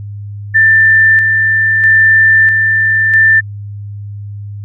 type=tone with tremolo; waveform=sine; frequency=1779 Hz; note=A6; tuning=19 cents sharp; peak=-4 dBFS; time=0.54-3.41 s; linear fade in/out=20 ms; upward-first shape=square; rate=0.77 Hz; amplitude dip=35%; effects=added 102 Hz sine -22 dBFS peak until 4.64 s